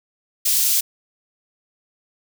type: high-pass noise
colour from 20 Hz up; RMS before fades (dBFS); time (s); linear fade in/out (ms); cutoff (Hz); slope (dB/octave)
white; -18; 0.45-0.81; 10; 4300; 12
effects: none